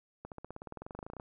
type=accelerating click train; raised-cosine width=1 ms; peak=-29 dBFS; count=21; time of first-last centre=0.25-1.199 s; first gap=68 ms; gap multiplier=0.96; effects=none